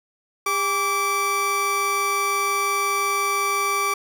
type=tone pair together; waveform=30% pulse; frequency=402.2 / 1160.8 Hz; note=G4 / D6; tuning=+44 / -21 cents; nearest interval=octave + tritone; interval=1835 cents; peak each=-26 / -18 dBFS; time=0.46-3.94 s; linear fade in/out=5 ms; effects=none